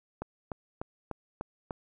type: click train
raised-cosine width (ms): 1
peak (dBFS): -21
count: 6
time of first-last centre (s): 0.22-1.708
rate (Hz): 3.36
effects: none

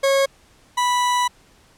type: tone pair in turn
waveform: 40% pulse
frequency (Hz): 547 / 984.8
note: C#5 / B5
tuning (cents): -23 / -5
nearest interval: minor seventh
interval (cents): 1018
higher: second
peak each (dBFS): -14 / -16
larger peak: first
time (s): 0.03-0.26 / 0.77-1.28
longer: second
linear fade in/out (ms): 10
effects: pink hiss -54 dBFS RMS until 1.77 s + low-pass 10000 Hz 12 dB/octave

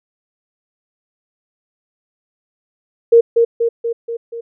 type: tone with echo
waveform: sine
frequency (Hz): 464.9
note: A#4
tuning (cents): -5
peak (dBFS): -4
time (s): 3.12-3.21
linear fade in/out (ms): 10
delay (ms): 240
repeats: 5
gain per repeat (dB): -4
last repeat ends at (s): 4.41
effects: none

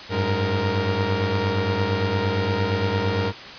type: tone cluster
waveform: sawtooth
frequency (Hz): 95.3 / 104 / 466.7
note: G2 / G#2 / A#4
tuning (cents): -48 / +3 / +2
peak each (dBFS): -21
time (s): 0.09-3.33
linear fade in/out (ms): 50
effects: white hiss -37 dBFS RMS until 3.58 s + resampled to 11025 Hz

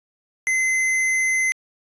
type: tone with hard clipping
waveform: sine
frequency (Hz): 2055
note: C7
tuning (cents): -32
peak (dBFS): -19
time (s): 0.47-1.52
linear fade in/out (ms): 0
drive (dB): 17
effects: resampled to 24000 Hz

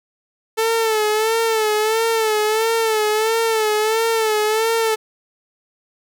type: tone with vibrato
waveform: sawtooth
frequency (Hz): 440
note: A4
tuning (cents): 0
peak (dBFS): -12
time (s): 0.57-4.96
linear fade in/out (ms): 20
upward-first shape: sine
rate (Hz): 1.5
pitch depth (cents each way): 64
effects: none

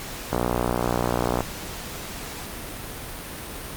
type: click train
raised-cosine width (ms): 1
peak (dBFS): -8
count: 66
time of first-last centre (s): 0.33-1.406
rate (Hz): 60.4
effects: pink hiss -35 dBFS RMS until 3.76 s + Opus 48 kbps

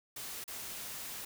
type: noise with dropouts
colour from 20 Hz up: white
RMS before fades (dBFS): -43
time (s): 0.16-1.25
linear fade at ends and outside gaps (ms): 5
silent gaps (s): 0.441-0.478
effects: none

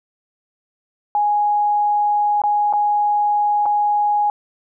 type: tone with dropouts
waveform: sine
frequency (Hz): 830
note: G#5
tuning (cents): -1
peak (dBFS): -14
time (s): 1.15-4.3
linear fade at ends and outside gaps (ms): 1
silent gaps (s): 2.418-2.437 / 2.727-2.735 / 3.657-3.661
effects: none

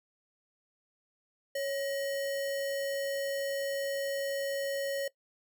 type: tone with sample-and-hold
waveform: sine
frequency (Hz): 554.4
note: C#5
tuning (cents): 0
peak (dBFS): -30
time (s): 1.55-5.08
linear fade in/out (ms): 5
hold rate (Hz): 2450
effects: noise-tail reverb RT60 0.1 s tail -19 dB re dry

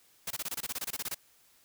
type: noise bursts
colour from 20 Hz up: white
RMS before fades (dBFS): -35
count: 15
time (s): 0.27-1.146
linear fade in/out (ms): 5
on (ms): 36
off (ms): 24
effects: white hiss -64 dBFS RMS until 1.64 s

